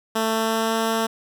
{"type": "tone with pitch glide", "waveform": "10% pulse", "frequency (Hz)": [222.3, 224.6], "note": ["A3", "A3"], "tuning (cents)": [18, 36], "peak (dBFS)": -12, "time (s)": [0.15, 1.07], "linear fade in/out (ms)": 10, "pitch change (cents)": 18, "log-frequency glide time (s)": [0.29, 0.76], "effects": []}